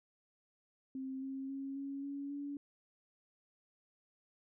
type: tone with pitch steps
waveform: sine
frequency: 264.4 / 268.4 / 272.5 / 276.6 / 280.8 / 285 Hz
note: C4 / C4 / C#4 / C#4 / C#4 / C#4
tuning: +18 / +44 / -29 / -4 / +22 / +48 cents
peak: -39 dBFS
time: 0.95-2.57 s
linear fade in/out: 2 ms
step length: 270 ms
effects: none